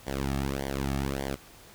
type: tone with flanger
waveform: sawtooth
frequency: 68.3 Hz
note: C#2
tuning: 25 cents flat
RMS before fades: -31 dBFS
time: 0.06-1.36 s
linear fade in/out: 20 ms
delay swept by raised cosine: 0.75 to 2.05 ms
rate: 1.7 Hz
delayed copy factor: -0.95
effects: pink hiss -52 dBFS RMS until 1.74 s